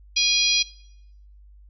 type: harmonic tone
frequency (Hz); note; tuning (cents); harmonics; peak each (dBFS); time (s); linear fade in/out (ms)
820; G#5; -22; 3 / 4 / 5 / 6 / 7; -24 / -24 / -24 / -24 / -24; 0.16-0.63; 10
effects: noise-tail reverb RT60 0.8 s tail -22 dB re dry + added 50 Hz sine -46 dBFS peak until 1.69 s

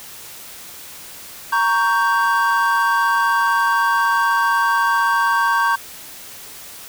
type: chord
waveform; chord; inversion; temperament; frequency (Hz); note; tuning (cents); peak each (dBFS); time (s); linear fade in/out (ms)
triangle; G diminished; first; equal with one note detuned; 932.3 / 1116.4 / 1568; Bb5 / Db6 / G6; 0 / +12 / 0; -17; 1.52-5.76; 10
effects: white hiss -37 dBFS RMS until 6.88 s

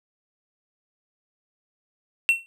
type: tone with exponential decay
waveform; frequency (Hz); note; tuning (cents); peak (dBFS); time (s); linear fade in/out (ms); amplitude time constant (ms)
triangle; 2714; E7; +50; -10; 2.29-2.46; 0; 35
effects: none

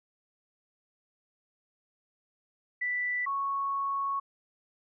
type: tone pair in turn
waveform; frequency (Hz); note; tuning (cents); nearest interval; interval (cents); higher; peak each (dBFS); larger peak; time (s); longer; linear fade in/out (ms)
sine; 1975.5 / 1106.2; B6 / C#6; 0 / -4; minor seventh; 1004; first; -28; neither; 2.81-3.26 / 3.26-4.2; second; 10
effects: none

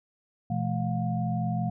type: tone cluster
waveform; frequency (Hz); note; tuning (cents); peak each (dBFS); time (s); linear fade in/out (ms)
sine; 121.6 / 167.4 / 213.8 / 713; B2 / E3 / A3 / F5; -26 / +27 / -49 / +36; -30 / -30 / -32 / -34; 0.5-1.7; 5
effects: none

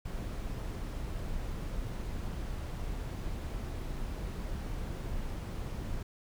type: noise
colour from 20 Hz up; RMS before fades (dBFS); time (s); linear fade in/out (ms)
brown; -37; 0.05-6.03; 5
effects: none

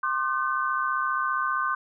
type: tone cluster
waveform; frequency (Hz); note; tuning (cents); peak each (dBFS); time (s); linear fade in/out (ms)
sine; 1062 / 1197 / 1525; C6 / D6 / G6; +25 / +33 / -48; -28; 0.03-1.75; 5
effects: none

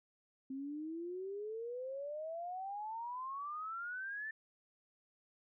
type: exponential sweep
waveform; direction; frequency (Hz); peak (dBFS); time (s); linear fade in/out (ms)
sine; up; 262.4 to 1786; -40; 0.5-4.31; 5
effects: none

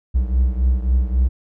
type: beating tone pair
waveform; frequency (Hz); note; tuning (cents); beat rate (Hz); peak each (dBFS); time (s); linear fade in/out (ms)
triangle; 61.74 / 65.44; B1 / C2; 0 / +1; 3.7; -14 / -18; 0.14-1.29; 20
effects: none

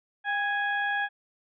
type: harmonic tone with a mistuned harmonic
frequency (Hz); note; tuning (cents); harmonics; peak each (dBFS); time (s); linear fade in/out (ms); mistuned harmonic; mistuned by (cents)
830.6; G#5; 0; 1 / 2 / 3 / 4; -30 / -27 / -41 / -41; 0.24-1.09; 50; 1; -52
effects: none

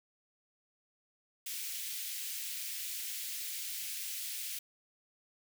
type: high-pass noise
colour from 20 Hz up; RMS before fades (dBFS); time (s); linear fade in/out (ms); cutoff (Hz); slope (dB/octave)
white; -40; 1.46-4.59; 5; 2100; 24
effects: none

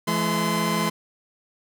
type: tone cluster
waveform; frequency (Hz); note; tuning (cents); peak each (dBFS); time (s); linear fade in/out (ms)
sawtooth; 168.1 / 214 / 1029; E3 / A3 / C6; +34 / -48 / -29; -22; 0.07-0.9; 10
effects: none

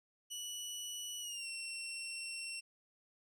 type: tone with pitch glide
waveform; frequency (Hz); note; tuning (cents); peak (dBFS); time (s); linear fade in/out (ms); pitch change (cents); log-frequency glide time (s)
20% pulse; 2948 to 2719; F#7 to F7; -7 to -47; -36; 0.3-2.61; 20; -140; 1.2-1.47
effects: none

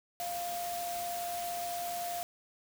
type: tone in noise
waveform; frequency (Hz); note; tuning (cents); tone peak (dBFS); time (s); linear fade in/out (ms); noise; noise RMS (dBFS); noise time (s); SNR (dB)
sine; 698.5; F5; 0; -35; 0.2-2.23; 0; white; -42; 0.2-2.23; +4
effects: none

